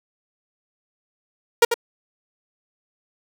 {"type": "tone with echo", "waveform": "sawtooth", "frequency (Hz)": 470, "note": "A#4", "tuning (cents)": 14, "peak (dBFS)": -6, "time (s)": [1.62, 1.65], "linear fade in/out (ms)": 5, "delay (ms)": 92, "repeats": 1, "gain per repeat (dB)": -8, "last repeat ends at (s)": 1.742, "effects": []}